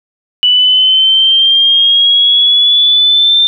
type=linear sweep; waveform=sine; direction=up; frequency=2960 to 3586 Hz; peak=-5 dBFS; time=0.43-3.47 s; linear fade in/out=0 ms; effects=none